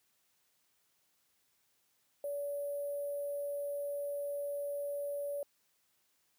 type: tone with sample-and-hold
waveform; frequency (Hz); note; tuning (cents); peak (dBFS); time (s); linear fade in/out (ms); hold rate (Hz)
sine; 572; D5; -46; -35; 2.24-5.43; 2; 11025
effects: white hiss -75 dBFS RMS until 6.38 s + high-pass 60 Hz 12 dB/octave